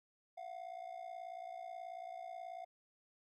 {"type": "ring-modulated tone", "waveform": "triangle", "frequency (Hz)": 710, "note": "F5", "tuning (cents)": 28, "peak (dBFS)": -40, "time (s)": [0.37, 2.65], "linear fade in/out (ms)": 10, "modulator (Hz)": 29.2, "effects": []}